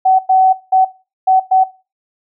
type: tone bursts at uneven times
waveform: sine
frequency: 755 Hz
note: F#5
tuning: 35 cents sharp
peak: -7 dBFS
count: 5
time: 0.05-0.19 / 0.29-0.53 / 0.72-0.85 / 1.27-1.4 / 1.51-1.64 s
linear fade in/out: 10 ms
effects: noise-tail reverb RT60 0.3 s tail -17 dB re dry